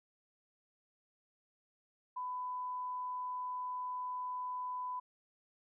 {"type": "tone", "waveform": "sine", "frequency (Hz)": 1000, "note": "B5", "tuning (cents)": 21, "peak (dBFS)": -37, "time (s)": [2.16, 5], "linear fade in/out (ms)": 10, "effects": []}